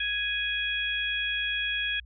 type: harmonic tone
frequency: 830.6 Hz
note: G#5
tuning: in tune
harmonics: 2 / 3 / 4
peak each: -31 / -31 / -31 dBFS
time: 0-2 s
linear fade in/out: 5 ms
effects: added 60 Hz sine -46 dBFS peak until 2.05 s